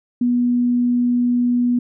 sine tone, 243.7 Hz, B3, 23 cents flat, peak -14 dBFS, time 0.21-1.79 s, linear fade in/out 5 ms, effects none

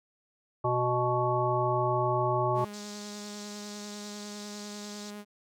harmonic tone, 123.47 Hz, B2, in tune, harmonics 1 / 3 / 5 / 7 / 9, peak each -31 / -31 / -31 / -31 / -31 dBFS, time 0.64-2.65 s, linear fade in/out 10 ms
sawtooth tone with vibrato, 207.1 Hz, G#3, 5 cents flat, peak -36 dBFS, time 2.54-5.25 s, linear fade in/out 50 ms, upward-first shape triangle, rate 10 Hz, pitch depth 13 cents each way
pink band-pass noise, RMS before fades -47 dBFS, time 2.73-5.11 s, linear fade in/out 10 ms, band 3600 to 7700 Hz, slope 48 dB/octave
effects none

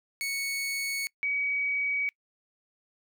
sawtooth / sine tone pair in turn, 2217 / 2266 Hz, C#7 / C#7, 0 / +37 cents, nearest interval unison, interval 37 cents, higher second, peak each -26 dBFS, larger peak neither, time 0.21-1.07 / 1.23-2.09 s, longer neither, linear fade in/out 0 ms, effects noise-tail reverb RT60 0.1 s tail -25 dB re dry

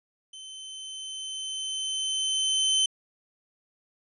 sawtooth tone with level ramp, 3073 Hz, G7, 35 cents flat, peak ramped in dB -38 to -17 dBFS, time 0.33-2.86 s, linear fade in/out 5 ms, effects resampled to 24000 Hz

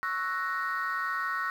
sine chord, F# dominant seventh, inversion second, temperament equal, 1108.7 / 1318.5 / 1480 / 1864.7 Hz, C#6 / E6 / F#6 / A#6, 0 / 0 / 0 / 0 cents, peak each -33 dBFS, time 0.03-1.5 s, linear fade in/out 0 ms, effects tanh soft clip ceiling -23 dBFS + 9-bit

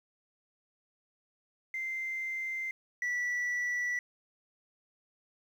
sine tone pair in turn, 2084 / 1956.8 Hz, C7 / B6, -7 / -16 cents, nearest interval minor second, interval 109 cents, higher first, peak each -32 / -27 dBFS, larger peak second, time 1.74-2.71 / 3.02-3.99 s, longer neither, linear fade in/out 2 ms, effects tanh soft clip ceiling -29 dBFS + 10-bit

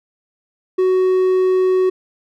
triangle tone, 372 Hz, F#4, 9 cents sharp, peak -10 dBFS, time 0.78-1.9 s, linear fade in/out 10 ms, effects none

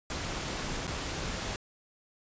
pink noise with dropouts, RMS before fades -35 dBFS, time 0.1-1.56 s, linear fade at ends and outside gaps 1 ms, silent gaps 0.87-0.877 s, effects resampled to 16000 Hz

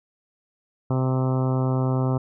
harmonic tone, 129.9 Hz, C3, 12 cents flat, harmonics 1 / 2 / 3 / 4 / 5 / 6 / 7 / 8 / 9 / 10, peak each -21 / -27 / -31 / -33 / -35 / -37 / -38 / -39 / -40 / -41 dBFS, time 0.9-2.18 s, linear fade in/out 5 ms, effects none

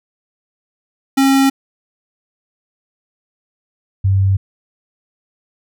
square / sine tone pair in turn, 271 / 96.81 Hz, C#4 / G2, -39 / -21 cents, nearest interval octave + tritone, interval 1782 cents, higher first, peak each -10 dBFS, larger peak neither, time 1.17-1.5 / 4.04-4.37 s, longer neither, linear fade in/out 10 ms, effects none

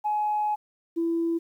sine tone pair in turn, 843 / 333.7 Hz, G#5 / E4, +26 / +21 cents, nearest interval octave + major third, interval 1605 cents, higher first, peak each -22 dBFS, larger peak neither, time 0.04-0.56 / 0.96-1.39 s, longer first, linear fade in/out 20 ms, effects tanh soft clip ceiling -18 dBFS + 10-bit

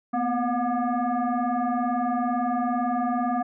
sine tone with frequency modulation, 233.1 Hz, A#3, in tune, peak -22 dBFS, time 0.13-3.43 s, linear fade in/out 10 ms, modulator 484 Hz, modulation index 1.8, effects none

